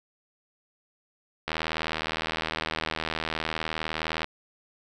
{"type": "click train", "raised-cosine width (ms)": 0.3, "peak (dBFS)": -12, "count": 221, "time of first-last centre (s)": [1.48, 4.244], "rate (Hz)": 79.6, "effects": []}